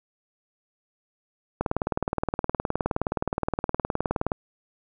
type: click train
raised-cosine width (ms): 1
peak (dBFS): -10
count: 53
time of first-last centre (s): 1.61-4.318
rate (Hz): 19.2
effects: none